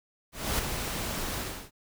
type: noise with ADSR envelope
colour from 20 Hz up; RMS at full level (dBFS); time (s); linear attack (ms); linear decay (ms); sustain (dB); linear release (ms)
pink; -27; 0.32-1.71; 270; 4; -6; 330
effects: none